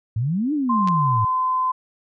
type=exponential two-way sweep; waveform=sine; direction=up then down; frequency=103.83 to 311.1 to 103.83 Hz; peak=-19 dBFS; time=0.16-1.25 s; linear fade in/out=5 ms; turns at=0.53 s
type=tone with pitch glide; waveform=sine; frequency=1046.5 to 1026.1 Hz; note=C6 to C6; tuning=0 to -34 cents; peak=-18 dBFS; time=0.69-1.72 s; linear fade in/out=10 ms; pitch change=-34 cents; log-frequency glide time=0.89-1.09 s
type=clicks; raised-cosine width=0.2 ms; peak=-16 dBFS; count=2; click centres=0.875 / 0.885 s
effects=none